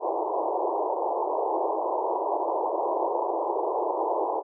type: band-pass noise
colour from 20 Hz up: white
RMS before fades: -27 dBFS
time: 0-4.43 s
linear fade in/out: 50 ms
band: 330 to 1000 Hz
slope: 96 dB/octave
effects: none